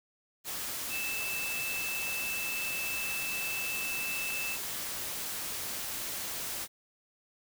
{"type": "tone in noise", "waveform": "sine", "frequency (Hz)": 2637, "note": "E7", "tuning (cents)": 0, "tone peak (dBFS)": -34, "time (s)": [0.89, 4.58], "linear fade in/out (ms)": 50, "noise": "white", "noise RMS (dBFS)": -37, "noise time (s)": [0.44, 6.68], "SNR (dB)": 0, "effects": []}